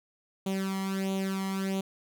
sawtooth tone with flanger, 192.6 Hz, G3, 30 cents flat, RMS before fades -31 dBFS, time 0.46-1.81 s, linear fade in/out 5 ms, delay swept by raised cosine 0.29 to 0.98 ms, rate 1.5 Hz, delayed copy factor +0.75, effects none

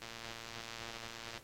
click train, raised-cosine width 0.2 ms, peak -28 dBFS, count 157, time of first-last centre 0.02-1.377 s, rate 115 Hz, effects pink hiss -60 dBFS RMS until 1.43 s + AAC 48 kbps

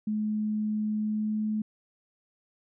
sine tone with pitch glide, 213.3 to 214.8 Hz, G#3 to A3, +46 to -41 cents, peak -26 dBFS, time 0.07-1.62 s, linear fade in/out 5 ms, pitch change +13 cents, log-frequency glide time 0.97-1.49 s, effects none

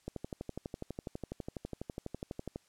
click train, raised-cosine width 2 ms, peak -25 dBFS, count 31, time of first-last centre 0.08-2.559 s, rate 12.1 Hz, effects white hiss -69 dBFS RMS until 2.68 s + low-pass 9000 Hz 12 dB/octave

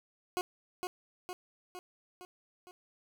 20% pulse tone with echo, 362.1 Hz, F#4, 37 cents flat, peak -26 dBFS, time 0.37-0.41 s, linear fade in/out 0 ms, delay 460 ms, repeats 5, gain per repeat -4 dB, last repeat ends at 2.71 s, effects none

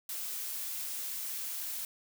blue noise, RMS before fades -38 dBFS, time 0.09-1.85 s, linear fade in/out 2 ms, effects none

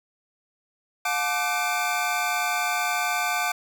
square tone cluster, 717 / 862 / 1178 / 1523 / 2354 Hz, F5 / A5 / D6 / F#6 / D7, +45 / -36 / +5 / +50 / +3 cents, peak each -29 / -33 / -31 / -31 / -30 dBFS, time 1.05-3.52 s, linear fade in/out 5 ms, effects 9-bit

